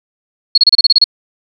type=tone bursts; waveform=sine; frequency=4334 Hz; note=C#8; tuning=40 cents flat; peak=-3 dBFS; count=9; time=0.55-1.042 s; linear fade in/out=5 ms; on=28 ms; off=30 ms; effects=none

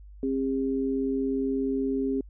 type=tone pair together; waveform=sine; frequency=267.5 / 404.2 Hz; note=C4 / G#4; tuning=+38 / -47 cents; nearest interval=perfect fifth; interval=715 cents; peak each=-26 / -29 dBFS; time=0.23-2.21 s; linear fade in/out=2 ms; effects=added 50 Hz sine -44 dBFS peak until 2.29 s

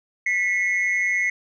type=tone pair together; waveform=sine; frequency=1975.5 / 2166 Hz; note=B6 / C#7; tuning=0 / -41 cents; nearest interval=major second; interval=159 cents; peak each=-20 dBFS; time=0.26-1.3 s; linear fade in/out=5 ms; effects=tanh soft clip ceiling -16 dBFS

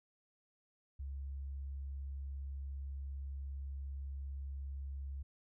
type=tone; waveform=sine; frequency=68.7 Hz; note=C#2; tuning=15 cents flat; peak=-40 dBFS; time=0.99-5.23 s; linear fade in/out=10 ms; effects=none

